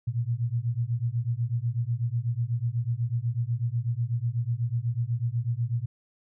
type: beating tone pair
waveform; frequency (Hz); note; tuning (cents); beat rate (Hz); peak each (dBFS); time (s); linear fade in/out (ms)
sine; 114.4 / 122.5; A#2 / B2; -32 / -14; 8.1; -28 / -28; 0.07-5.86; 10
effects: none